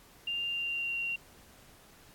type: tone with pitch glide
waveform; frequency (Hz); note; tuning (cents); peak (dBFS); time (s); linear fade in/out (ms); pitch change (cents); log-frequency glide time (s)
sine; 2794 to 2759; F7 to F7; 0 to -22; -31; 0.27-1.16; 5; -22; 0.46-0.96
effects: pink hiss -58 dBFS RMS until 2.14 s + AAC 64 kbps